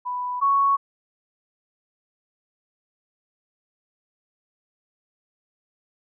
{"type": "tone pair in turn", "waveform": "sine", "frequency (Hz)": [990, 1110.3], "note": ["B5", "C#6"], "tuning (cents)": [4, 2], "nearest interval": "major second", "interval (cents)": 198, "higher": "second", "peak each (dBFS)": [-25, -16], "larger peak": "second", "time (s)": [[0.05, 0.41], [0.41, 0.77]], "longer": "neither", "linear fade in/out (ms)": 20, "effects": []}